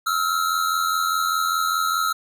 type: tone pair together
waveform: square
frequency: 1292.1 / 1377 Hz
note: E6 / F6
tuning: -35 / -25 cents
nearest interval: minor second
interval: 110 cents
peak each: -23 / -24 dBFS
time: 0.06-2.13 s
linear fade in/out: 10 ms
effects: none

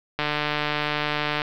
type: click train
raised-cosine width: 0.3 ms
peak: -8 dBFS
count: 184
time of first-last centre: 0.19-1.418 s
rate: 149 Hz
effects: low-pass 5000 Hz 12 dB/octave + 8-bit

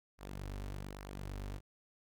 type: tone with flanger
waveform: sawtooth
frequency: 48.86 Hz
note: G1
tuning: 5 cents flat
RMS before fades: -44 dBFS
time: 0.18-1.61 s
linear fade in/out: 50 ms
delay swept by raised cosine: 0.27 to 6.27 ms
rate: 1.2 Hz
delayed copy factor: -0.5
effects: none

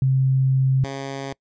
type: tone pair in turn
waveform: sine / 10% pulse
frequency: 132.5 / 136.78 Hz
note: C3 / C#3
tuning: +22 / -23 cents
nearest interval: minor second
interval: 55 cents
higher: second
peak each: -15 / -20 dBFS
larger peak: first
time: 0.02-0.84 / 0.84-1.33 s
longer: first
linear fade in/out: 2 ms
effects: noise-tail reverb RT60 0.1 s tail -25 dB re dry + resampled to 16000 Hz

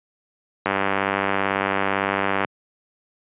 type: click train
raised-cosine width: 0.5 ms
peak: -5 dBFS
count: 176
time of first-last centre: 0.66-2.448 s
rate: 97.9 Hz
effects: high-pass 150 Hz 12 dB/octave + resampled to 8000 Hz

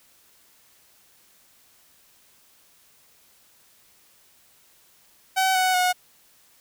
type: tone with pitch steps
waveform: sawtooth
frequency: 759 / 743.4 / 728.1 Hz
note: F#5 / F#5 / F#5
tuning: +44 / +8 / -28 cents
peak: -15 dBFS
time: 5.36-5.93 s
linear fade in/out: 20 ms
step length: 190 ms
effects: white hiss -58 dBFS RMS until 6.6 s

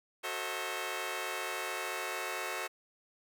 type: chord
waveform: 10% pulse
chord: F# diminished seventh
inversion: none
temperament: just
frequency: 370 / 444 / 532.8 / 639.4 Hz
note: F#4 / A4 / C5 / Eb5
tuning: 0 / +16 / +31 / +47 cents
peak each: -33 dBFS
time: 0.23-2.68 s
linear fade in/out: 20 ms
effects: none

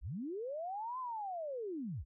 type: linear two-way sweep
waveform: sine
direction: up then down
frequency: 35.8 to 1046.5 to 40.22 Hz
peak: -38 dBFS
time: 0.01-2.05 s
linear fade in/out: 50 ms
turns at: 0.99 s
effects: none

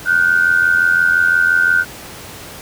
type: tone pair together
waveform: sine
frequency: 1443 / 1528.8 Hz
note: F#6 / G6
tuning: -44 / -44 cents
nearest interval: minor second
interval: 100 cents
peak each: -13 dBFS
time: 0.05-1.85 s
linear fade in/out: 50 ms
effects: pink hiss -33 dBFS RMS until 2.61 s + high-pass 60 Hz 12 dB/octave

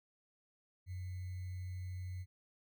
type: tone with sample-and-hold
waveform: sine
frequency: 91.3 Hz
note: F#2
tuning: 23 cents flat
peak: -40 dBFS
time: 0.86-2.26 s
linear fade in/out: 50 ms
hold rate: 2100 Hz
effects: none

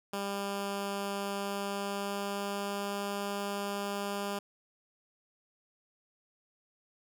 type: tone with pitch glide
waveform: 10% pulse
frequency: 199.5 to 201.2 Hz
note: G3 to G3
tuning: +31 to +45 cents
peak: -25 dBFS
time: 0.13-4.39 s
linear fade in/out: 5 ms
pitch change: +14 cents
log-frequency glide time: 1.35-3.01 s
effects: none

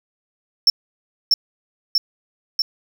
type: tone with echo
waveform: triangle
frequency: 5400 Hz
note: E8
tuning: 41 cents sharp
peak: -8 dBFS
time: 0.67-0.7 s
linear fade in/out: 2 ms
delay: 640 ms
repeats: 3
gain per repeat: -2 dB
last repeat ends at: 2.62 s
effects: none

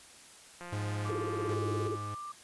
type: click train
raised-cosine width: 0.5 ms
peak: -30 dBFS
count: 163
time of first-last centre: 0.61-1.536 s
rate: 175 Hz
type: tone with tremolo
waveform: 45% pulse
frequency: 103.5 Hz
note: G#2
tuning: 5 cents flat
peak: -33 dBFS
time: 0.72-2.15 s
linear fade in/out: 10 ms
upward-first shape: square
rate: 1.3 Hz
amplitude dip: 45%
type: tone with pitch glide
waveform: sine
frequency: 1167 to 1183.3 Hz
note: D6 to D6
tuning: -11 to +13 cents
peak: -39 dBFS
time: 1.05-2.32 s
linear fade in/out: 5 ms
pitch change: +24 cents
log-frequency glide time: 1.6-2.08 s
type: tone with vibrato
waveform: sine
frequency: 380 Hz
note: F#4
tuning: 46 cents sharp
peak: -33 dBFS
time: 1.09-1.96 s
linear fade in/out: 10 ms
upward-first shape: sine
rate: 17 Hz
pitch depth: 270 cents each way
effects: white hiss -54 dBFS RMS until 2.43 s + resampled to 24000 Hz

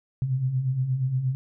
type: beating tone pair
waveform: sine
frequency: 123.47 / 131.97 Hz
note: B2 / C3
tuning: 0 / +15 cents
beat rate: 8.5 Hz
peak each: -31 / -23 dBFS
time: 0.22-1.35 s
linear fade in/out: 0 ms
effects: none

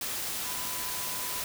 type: tone in noise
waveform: sine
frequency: 1000 Hz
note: B5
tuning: 21 cents sharp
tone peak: -43 dBFS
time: 0.45-1.42 s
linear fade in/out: 2 ms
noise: white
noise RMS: -34 dBFS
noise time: 0.01-1.44 s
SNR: -12 dB
effects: none

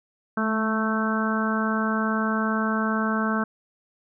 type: harmonic tone with a mistuned harmonic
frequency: 220 Hz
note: A3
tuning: in tune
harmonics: 1 / 2 / 3 / 4 / 5 / 6 / 7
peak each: -24 / -33 / -33 / -35 / -31 / -30 / -30 dBFS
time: 0.37-3.44 s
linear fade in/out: 5 ms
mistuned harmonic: 1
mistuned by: -19 cents
effects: none

